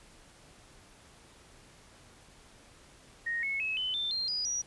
sine tone with pitch steps, 1864.7 / 2192 / 2577 / 3029 / 3561 / 4186 / 4921 / 5785 Hz, A#6 / C#7 / E7 / F#7 / A7 / C8 / D#8 / F#8, 0 / -20 / -40 / +40 / +20 / 0 / -20 / -40 cents, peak -30 dBFS, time 3.26-4.62 s, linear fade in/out 10 ms, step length 170 ms, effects pink hiss -57 dBFS RMS until 4.66 s + resampled to 24000 Hz

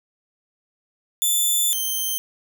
5% pulse tone pair in turn, 3520 / 3129 Hz, A7 / G7, 0 / -4 cents, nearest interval major second, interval 204 cents, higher first, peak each -10 / -14 dBFS, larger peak first, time 1.22-1.73 / 1.73-2.18 s, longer first, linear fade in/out 0 ms, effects none

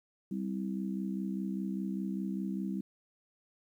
harmonic tone, 65 Hz, C2, 11 cents flat, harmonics 3 / 4 / 5, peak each -34 / -40 / -41 dBFS, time 0.31-2.81 s, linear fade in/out 5 ms, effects 11-bit

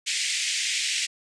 pink band-pass noise, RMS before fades -27 dBFS, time 0.06-1.07 s, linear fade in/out 20 ms, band 2000 to 8600 Hz, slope 48 dB/octave, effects none

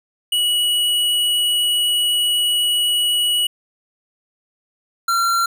square tone pair in turn, 2927 / 1368.7 Hz, F#7 / F6, -19 / -35 cents, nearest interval octave + minor second, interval 1316 cents, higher first, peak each -16 dBFS, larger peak neither, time 0.32-3.47 / 5.08-5.46 s, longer first, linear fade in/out 5 ms, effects none

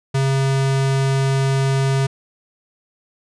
square tone, 135.3 Hz, C#3, 42 cents flat, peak -16 dBFS, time 0.14-2.07 s, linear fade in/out 10 ms, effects resampled to 22050 Hz

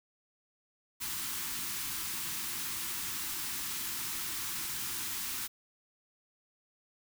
white band-stop noise, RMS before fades -37 dBFS, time 1-5.48 s, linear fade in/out 20 ms, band 380 to 870 Hz, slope 48 dB/octave, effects none

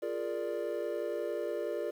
triangle chord, Bb dominant seventh, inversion second, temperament equal, 349.2 / 415.3 / 466.2 / 587.3 Hz, F4 / Ab4 / Bb4 / D5, 0 / 0 / 0 / 0 cents, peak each -37 / -37 / -36 / -35 dBFS, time 0.02-1.91 s, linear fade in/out 10 ms, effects 10-bit

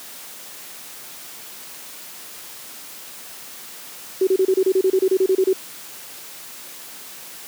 sine tone bursts, 378.4 Hz, F#4, 39 cents sharp, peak -13 dBFS, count 15, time 4.21-5.531 s, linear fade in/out 5 ms, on 61 ms, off 29 ms, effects white hiss -38 dBFS RMS until 7.47 s + high-pass 150 Hz 12 dB/octave

